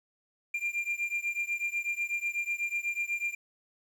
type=beating tone pair; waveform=triangle; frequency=2387 / 2395.1 Hz; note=D7 / D7; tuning=+28 / +33 cents; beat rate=8.1 Hz; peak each=-31 / -32 dBFS; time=0.54-3.35 s; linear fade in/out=5 ms; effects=10-bit